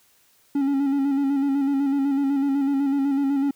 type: tone with vibrato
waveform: triangle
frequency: 277.2 Hz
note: C#4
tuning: in tune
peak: -17 dBFS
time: 0.55-3.51 s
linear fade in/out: 5 ms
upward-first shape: square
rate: 8 Hz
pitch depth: 37 cents each way
effects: white hiss -60 dBFS RMS until 3.55 s